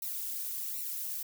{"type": "noise with flanger", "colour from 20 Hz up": "violet", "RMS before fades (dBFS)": -37, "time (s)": [0.02, 1.23], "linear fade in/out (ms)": 5, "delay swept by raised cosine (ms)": [0.6, 3.2], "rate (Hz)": 1.3, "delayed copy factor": -0.8, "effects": []}